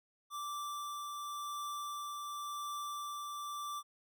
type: tone with tremolo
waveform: square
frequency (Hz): 1171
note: D6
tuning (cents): -5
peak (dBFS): -39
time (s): 0.3-3.83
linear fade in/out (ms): 50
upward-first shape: triangle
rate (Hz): 0.92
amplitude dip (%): 25
effects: none